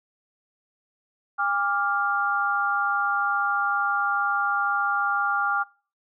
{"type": "chord", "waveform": "sine", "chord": "D diminished", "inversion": "second", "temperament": "equal with one note detuned", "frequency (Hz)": [809.8, 1174.7, 1396.9], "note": ["Ab5", "D6", "F6"], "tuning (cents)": [-44, 0, 0], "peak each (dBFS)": [-27, -27, -24], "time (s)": [1.38, 5.64], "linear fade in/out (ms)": 20, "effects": ["noise-tail reverb RT60 0.4 s tail -24 dB re dry"]}